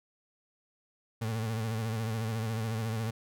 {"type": "tone with vibrato", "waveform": "35% pulse", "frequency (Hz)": 111.7, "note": "A2", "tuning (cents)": 27, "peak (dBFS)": -29, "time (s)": [1.21, 3.11], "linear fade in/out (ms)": 10, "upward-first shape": "sine", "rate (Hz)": 14, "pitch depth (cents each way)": 60, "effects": []}